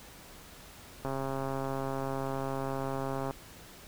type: click train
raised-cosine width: 1 ms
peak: -21 dBFS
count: 306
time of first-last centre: 1.05-3.309 s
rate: 135 Hz
effects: pink hiss -51 dBFS RMS until 3.87 s